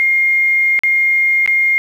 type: tone with dropouts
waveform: sine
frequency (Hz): 2127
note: C7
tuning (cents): +28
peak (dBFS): -10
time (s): 0-1.78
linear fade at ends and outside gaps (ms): 0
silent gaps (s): 0.791-0.835 / 1.461-1.476
effects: 7-bit